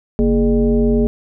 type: tone with frequency modulation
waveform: sine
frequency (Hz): 232.4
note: A#3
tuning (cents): -5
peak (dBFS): -11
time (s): 0.19-1.07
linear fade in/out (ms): 0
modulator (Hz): 184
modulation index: 1.2
effects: none